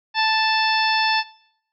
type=harmonic tone; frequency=880 Hz; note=A5; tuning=in tune; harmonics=1 / 2 / 3 / 4 / 5 / 6; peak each=-20 / -23 / -25 / -26 / -27 / -28 dBFS; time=0.14-1.24 s; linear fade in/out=50 ms; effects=noise-tail reverb RT60 0.7 s tail -21 dB re dry